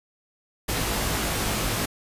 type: noise with comb filter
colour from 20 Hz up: pink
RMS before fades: -26 dBFS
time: 0.68-1.86 s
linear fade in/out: 10 ms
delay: 19 ms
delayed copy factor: +0.65
effects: resampled to 32000 Hz